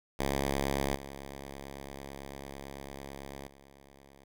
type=tone with level steps; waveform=5% pulse; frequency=69 Hz; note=C#2; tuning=7 cents flat; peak=-18 / -31 / -44 dBFS; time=0.19-4.24 s; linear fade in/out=5 ms; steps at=0.95 / 3.47 s; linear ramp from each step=10 ms; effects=none